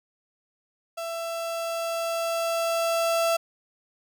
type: tone with level ramp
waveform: 35% pulse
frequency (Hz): 667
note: E5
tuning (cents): +20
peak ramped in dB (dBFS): -29 to -19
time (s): 0.97-3.37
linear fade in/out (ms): 10
effects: none